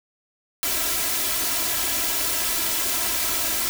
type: noise with comb filter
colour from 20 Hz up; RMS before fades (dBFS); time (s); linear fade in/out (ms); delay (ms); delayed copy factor
white; -24; 0.63-3.69; 0; 3; +0.8
effects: none